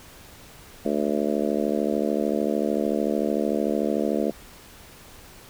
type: harmonic tone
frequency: 73.42 Hz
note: D2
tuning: in tune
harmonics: 3 / 4 / 5 / 6 / 7 / 8 / 9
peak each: -27 / -28 / -29 / -30 / -30 / -31 / -32 dBFS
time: 0.85-4.31 s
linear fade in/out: 5 ms
effects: pink hiss -47 dBFS RMS until 5.49 s